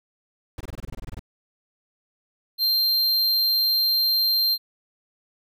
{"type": "noise bursts", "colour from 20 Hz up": "brown", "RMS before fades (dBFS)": -33, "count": 13, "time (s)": [0.58, 1.194], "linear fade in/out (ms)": 2, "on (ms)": 26, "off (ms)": 23}
{"type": "tone", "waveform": "square", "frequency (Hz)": 4167, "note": "C8", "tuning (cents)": -8, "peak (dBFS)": -19, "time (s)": [2.58, 4.58], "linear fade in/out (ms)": 50}
{"effects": []}